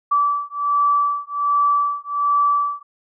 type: beating tone pair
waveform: sine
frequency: 1156 / 1157.3 Hz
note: D6 / D6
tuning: -28 / -26 cents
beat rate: 1.3 Hz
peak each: -19 dBFS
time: 0.11-2.83 s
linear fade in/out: 10 ms
effects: none